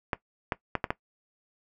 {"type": "clicks", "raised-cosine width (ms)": 0.5, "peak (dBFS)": -11, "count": 5, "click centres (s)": [0.132, 0.522, 0.753, 0.842, 0.905], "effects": ["noise-tail reverb RT60 0.1 s tail -18 dB re dry"]}